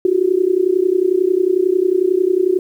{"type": "tone with amplitude modulation", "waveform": "sine", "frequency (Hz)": 368.3, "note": "F#4", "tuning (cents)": -8, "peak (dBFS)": -8, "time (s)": [0.05, 2.59], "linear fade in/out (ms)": 2, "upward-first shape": "sine", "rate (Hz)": 31.1, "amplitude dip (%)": 90, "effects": ["8-bit"]}